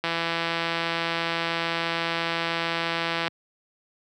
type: click train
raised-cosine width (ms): 0.3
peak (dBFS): -10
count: 542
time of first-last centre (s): 0.04-3.28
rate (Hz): 167
effects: high-pass 150 Hz 12 dB/octave